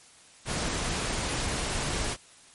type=noise; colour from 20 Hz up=pink; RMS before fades=-30 dBFS; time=0.45-2.17 s; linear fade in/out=50 ms; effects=white hiss -54 dBFS RMS until 2.54 s + MP3 48 kbps